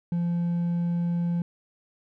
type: tone with hard clipping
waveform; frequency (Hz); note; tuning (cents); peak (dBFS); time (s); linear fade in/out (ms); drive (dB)
triangle; 172.3; F3; -23; -24; 0.12-1.42; 2; 5
effects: none